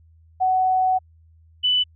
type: tone pair in turn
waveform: sine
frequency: 747 / 2988 Hz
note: F#5 / F#7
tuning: +16 / +16 cents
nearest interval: 2 octaves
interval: 2400 cents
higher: second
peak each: -16 dBFS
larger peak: neither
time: 0.4-0.99 / 1.63-1.84 s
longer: first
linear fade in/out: 20 ms
effects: added 81 Hz sine -50 dBFS peak until 1.95 s

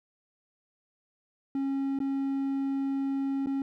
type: tone with dropouts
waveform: triangle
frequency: 273.1 Hz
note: C#4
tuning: 26 cents flat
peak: -25 dBFS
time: 1.55-3.62 s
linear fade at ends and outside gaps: 2 ms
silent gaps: 1.989-2.002 / 3.461-3.47 s
effects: none

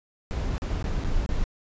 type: noise with dropouts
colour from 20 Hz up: brown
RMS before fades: -26 dBFS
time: 0.31-1.44 s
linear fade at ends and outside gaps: 0 ms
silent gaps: 0.58-0.62 / 0.827-0.842 / 1.038-1.047 / 1.262-1.291 s
effects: resampled to 16000 Hz

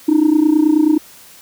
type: tone with amplitude modulation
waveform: sine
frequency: 307.2 Hz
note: D#4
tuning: 22 cents flat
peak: -4 dBFS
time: 0.08-0.98 s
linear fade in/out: 10 ms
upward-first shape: sine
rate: 29.4 Hz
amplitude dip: 85%
effects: tanh soft clip ceiling -5 dBFS + white hiss -42 dBFS RMS until 1.41 s

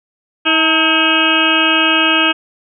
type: harmonic tone with a mistuned harmonic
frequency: 320 Hz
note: D#4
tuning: 49 cents sharp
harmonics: 1 / 2 / 3 / 4 / 5 / 7 / 8 / 9 / 10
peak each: -18 / -23 / -23 / -19 / -18 / -24 / -16 / -16 / -20 dBFS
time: 0.45-2.33 s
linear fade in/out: 20 ms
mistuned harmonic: 3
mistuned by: -86 cents
effects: none

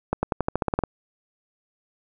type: accelerating click train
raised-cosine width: 1 ms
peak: -8 dBFS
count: 11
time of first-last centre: 0.13-0.837 s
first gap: 100 ms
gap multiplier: 0.92
effects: none

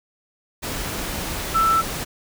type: tone in noise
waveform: sine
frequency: 1327 Hz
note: E6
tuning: 11 cents sharp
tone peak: -15 dBFS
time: 1.54-1.82 s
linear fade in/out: 20 ms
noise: pink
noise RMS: -28 dBFS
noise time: 0.62-2.05 s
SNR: +10 dB
effects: none

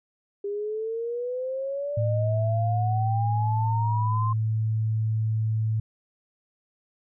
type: exponential sweep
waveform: sine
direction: up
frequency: 400.5 to 1057 Hz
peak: -27 dBFS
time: 0.44-4.33 s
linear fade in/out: 5 ms
type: tone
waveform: sine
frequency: 110 Hz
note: A2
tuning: in tune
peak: -22 dBFS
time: 1.97-5.8 s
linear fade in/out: 5 ms
effects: none

